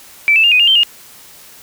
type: tone with pitch steps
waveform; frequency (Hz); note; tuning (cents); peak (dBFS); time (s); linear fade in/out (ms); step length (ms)
sine; 2323 / 2633 / 2808 / 2493 / 2818 / 3123 / 2845; D7 / E7 / F7 / D#7 / F7 / G7 / F7; -20 / -3 / +9 / +3 / +15 / -7 / +31; -7; 0.28-0.833; 0; 79
effects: white hiss -40 dBFS RMS until 1.62 s